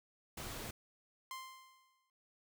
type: noise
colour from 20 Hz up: pink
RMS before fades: -45 dBFS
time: 0.37-0.71 s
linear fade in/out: 5 ms
type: tone with exponential decay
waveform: sawtooth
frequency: 1046.5 Hz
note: C6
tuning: in tune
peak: -38 dBFS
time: 1.31-2.1 s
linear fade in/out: 1 ms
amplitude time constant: 170 ms
effects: none